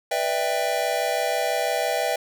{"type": "chord", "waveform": "square", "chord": "E minor seventh", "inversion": "second", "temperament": "just", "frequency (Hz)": [494.4, 593.3, 659.3, 791.1], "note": ["B4", "D5", "E5", "G5"], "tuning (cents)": [2, 18, 0, 16], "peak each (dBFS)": [-30, -29, -27, -28], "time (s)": [0.11, 2.16], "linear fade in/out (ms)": 5, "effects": []}